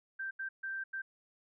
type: tone bursts at uneven times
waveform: sine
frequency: 1568 Hz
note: G6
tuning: in tune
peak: -36 dBFS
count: 4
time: 0.19-0.31 / 0.39-0.49 / 0.63-0.84 / 0.93-1.02 s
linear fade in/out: 10 ms
effects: none